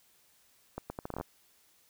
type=accelerating click train; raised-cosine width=1 ms; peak=-23 dBFS; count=10; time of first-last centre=0.78-1.211 s; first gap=120 ms; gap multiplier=0.74; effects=white hiss -66 dBFS RMS until 1.89 s